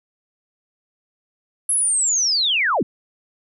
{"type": "linear sweep", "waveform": "sine", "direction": "down", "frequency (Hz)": [10990, 138.5], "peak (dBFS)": -16, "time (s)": [1.69, 2.83], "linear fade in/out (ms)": 5, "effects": []}